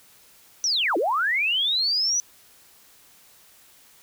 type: linear two-way sweep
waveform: sine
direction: down then up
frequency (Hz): 6000 to 298.4 to 6000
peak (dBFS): -20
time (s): 0.64-2.2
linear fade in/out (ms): 0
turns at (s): 0.97
effects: white hiss -54 dBFS RMS until 4.02 s